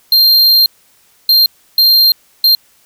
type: tone bursts at uneven times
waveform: square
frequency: 4186 Hz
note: C8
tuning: in tune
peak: -6 dBFS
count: 4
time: 0.12-0.66 / 1.29-1.46 / 1.78-2.12 / 2.44-2.55 s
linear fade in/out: 2 ms
effects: white hiss -51 dBFS RMS until 2.85 s